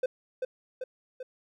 triangle tone with echo, 511 Hz, C5, 41 cents flat, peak -22 dBFS, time 0.03-0.06 s, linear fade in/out 5 ms, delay 390 ms, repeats 3, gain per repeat -4 dB, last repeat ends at 1.23 s, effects none

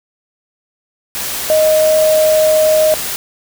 sine tone in noise, 623 Hz, D#5, 2 cents sharp, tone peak -8 dBFS, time 1.5-2.94 s, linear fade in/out 0 ms, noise white, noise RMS -21 dBFS, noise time 1.15-3.16 s, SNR +10 dB, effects none

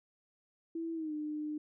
sine tone with pitch glide, 329.6 to 302.2 Hz, E4 to D4, 0 to +50 cents, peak -35 dBFS, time 0.75-1.58 s, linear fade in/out 5 ms, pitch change -150 cents, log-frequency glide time 0.94-1.13 s, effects none

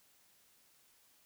silence, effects white hiss -68 dBFS RMS until 1.25 s

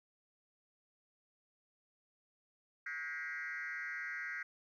sine tone with frequency modulation, 1760 Hz, A6, in tune, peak -38 dBFS, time 2.86-4.43 s, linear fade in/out 5 ms, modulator 156 Hz, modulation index 2.2, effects tanh soft clip ceiling -35 dBFS + 13-bit

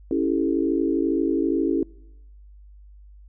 sine chord, A dominant seventh, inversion first, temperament equal, 277.2 / 329.6 / 392 / 440 Hz, C#4 / E4 / G4 / A4, 0 / 0 / 0 / 0 cents, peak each -24 / -23 / -27 / -29 dBFS, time 0.11-1.83 s, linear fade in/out 2 ms, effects noise-tail reverb RT60 0.9 s tail -25 dB re dry + added 50 Hz sine -44 dBFS peak until 3.28 s

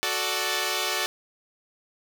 5% pulse chord, D major, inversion first, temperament equal, 370 / 440 / 587.3 Hz, F#4 / A4 / D5, 0 / 0 / 0 cents, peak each -18 dBFS, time 0.03-1.06 s, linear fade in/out 0 ms, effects none

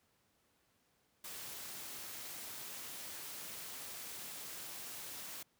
white noise with amplitude modulation, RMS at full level -45 dBFS, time 1.24-5.43 s, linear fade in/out 5 ms, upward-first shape sine, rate 271 Hz, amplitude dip 40%, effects pink hiss -75 dBFS RMS until 5.59 s + high-pass 80 Hz 12 dB/octave

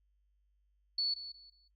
sine tone with echo, 4435 Hz, C#8, in tune, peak -29 dBFS, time 0.98-1.14 s, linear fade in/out 5 ms, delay 180 ms, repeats 3, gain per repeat -12 dB, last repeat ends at 1.68 s, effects noise-tail reverb RT60 0.1 s tail -17 dB re dry + added 50 Hz sine -70 dBFS peak until 1.75 s

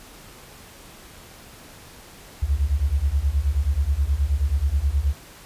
sine beating tone pair, 65.41 / 74.81 Hz, C2 / D2, 0 / +33 cents, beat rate 9.4 Hz, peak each -22 / -21 dBFS, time 2.42-5.14 s, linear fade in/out 10 ms, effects pink hiss -45 dBFS RMS until 5.45 s + resampled to 32000 Hz

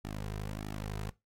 sawtooth tone with flanger, 51.91 Hz, G#1, in tune, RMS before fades -39 dBFS, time 0.04-1.11 s, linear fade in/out 10 ms, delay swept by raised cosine 1.9 to 3.6 ms, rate 1.6 Hz, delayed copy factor -0.95, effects noise-tail reverb RT60 0.2 s tail -19 dB re dry + AAC 48 kbps

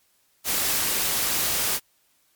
white noise, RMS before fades -24 dBFS, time 0.44-1.8 s, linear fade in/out 50 ms, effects white hiss -65 dBFS RMS until 2.35 s + MP3 96 kbps

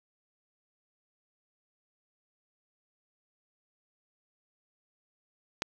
click, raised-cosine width 0.2 ms, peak -12 dBFS, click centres 5.621 s, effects none

